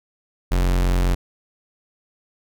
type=tone; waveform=45% pulse; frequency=44.89 Hz; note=F1; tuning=48 cents sharp; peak=-16 dBFS; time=0.51-1.15 s; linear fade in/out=10 ms; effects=none